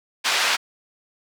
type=band-pass noise; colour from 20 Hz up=pink; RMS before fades=-21 dBFS; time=0.24-0.57 s; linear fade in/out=20 ms; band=1200 to 5500 Hz; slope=12 dB/octave; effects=none